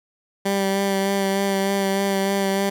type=tone with vibrato; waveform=15% pulse; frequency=196 Hz; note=G3; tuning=in tune; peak=-13 dBFS; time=0.45-2.7 s; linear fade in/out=10 ms; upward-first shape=sine; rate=3.3 Hz; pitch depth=18 cents each way; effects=none